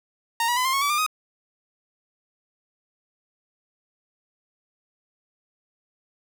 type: tone with pitch steps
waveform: sawtooth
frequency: 925 / 966 / 1008.7 / 1053.4 / 1100 / 1148.7 / 1199.6 / 1252.7 Hz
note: A#5 / B5 / B5 / C6 / C#6 / D6 / D6 / D#6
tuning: -14 / -39 / +36 / +11 / -14 / -39 / +36 / +11 cents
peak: -17 dBFS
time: 0.4-1.064 s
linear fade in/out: 2 ms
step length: 83 ms
effects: none